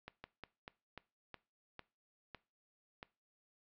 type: slowing click train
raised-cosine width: 0.3 ms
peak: -30 dBFS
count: 9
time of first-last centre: 0.08-3.029 s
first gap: 160 ms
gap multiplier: 1.23
effects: noise-tail reverb RT60 0.3 s tail -20 dB re dry + low-pass 4000 Hz 12 dB/octave